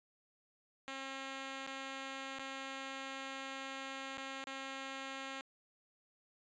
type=tone with dropouts; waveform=5% pulse; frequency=269.2 Hz; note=C4; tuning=49 cents sharp; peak=-31 dBFS; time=0.88-5.41 s; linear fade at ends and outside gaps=0 ms; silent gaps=1.665-1.675 / 2.388-2.395 / 4.172-4.179 / 4.441-4.471 s; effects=resampled to 16000 Hz